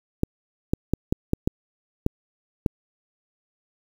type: clicks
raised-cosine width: 3 ms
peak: -7 dBFS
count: 8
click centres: 0.234 / 0.735 / 0.936 / 1.125 / 1.334 / 1.475 / 2.064 / 2.662 s
effects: 7-bit